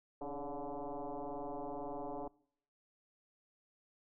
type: tone with frequency modulation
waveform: sine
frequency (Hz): 154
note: D#3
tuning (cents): -17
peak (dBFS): -39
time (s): 0.21-2.28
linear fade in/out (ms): 5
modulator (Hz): 143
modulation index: 5.4
effects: noise-tail reverb RT60 0.7 s tail -24 dB re dry